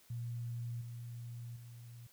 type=tone with level steps; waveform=sine; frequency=118.6 Hz; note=A#2; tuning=30 cents sharp; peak=-38 / -43 / -49 dBFS; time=0.1-2.07 s; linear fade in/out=5 ms; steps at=0.81 / 1.56 s; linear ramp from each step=5 ms; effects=white hiss -65 dBFS RMS until 2.12 s